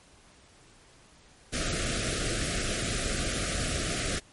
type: band-stop noise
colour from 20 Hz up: pink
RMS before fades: -30 dBFS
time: 1.52-4.2 s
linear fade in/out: 20 ms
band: 720 to 1200 Hz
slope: 96 dB/octave
effects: pink hiss -57 dBFS RMS until 4.32 s + MP3 48 kbps